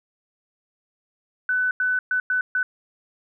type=tone bursts at uneven times; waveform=sine; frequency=1500 Hz; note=F#6; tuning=23 cents sharp; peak=-19 dBFS; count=5; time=1.49-1.71 / 1.8-1.99 / 2.11-2.2 / 2.3-2.41 / 2.55-2.63 s; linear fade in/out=2 ms; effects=none